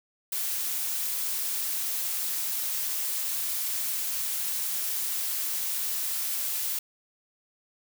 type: noise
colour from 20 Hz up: blue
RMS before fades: -30 dBFS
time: 0.32-6.79 s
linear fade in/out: 5 ms
effects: none